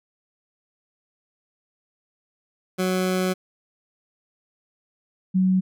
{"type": "tone pair in turn", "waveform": ["20% pulse", "sine"], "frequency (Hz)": [185, 186.72], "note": ["F#3", "F#3"], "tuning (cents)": [0, 16], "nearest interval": "unison", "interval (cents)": 16, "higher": "second", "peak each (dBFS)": -16, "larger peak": "neither", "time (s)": [[2.78, 3.34], [5.34, 5.61]], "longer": "first", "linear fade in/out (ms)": 20, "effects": []}